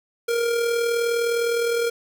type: tone with amplitude modulation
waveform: square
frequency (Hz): 468.4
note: A#4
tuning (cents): +8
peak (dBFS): -19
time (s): 0.28-1.9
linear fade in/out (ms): 10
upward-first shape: sine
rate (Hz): 39.7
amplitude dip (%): 40
effects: 8-bit